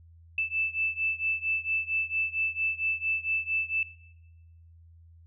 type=beating tone pair; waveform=sine; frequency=2637 / 2641.4 Hz; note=E7 / E7; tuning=0 / +3 cents; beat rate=4.4 Hz; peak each=-30 dBFS; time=0.38-3.83 s; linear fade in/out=2 ms; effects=noise-tail reverb RT60 1.0 s tail -19 dB re dry + added 83 Hz sine -51 dBFS peak until 5.26 s